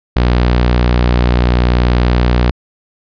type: tone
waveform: sawtooth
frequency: 60.6 Hz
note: B1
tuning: 32 cents flat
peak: -5 dBFS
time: 0.16-2.51 s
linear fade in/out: 5 ms
effects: resampled to 11025 Hz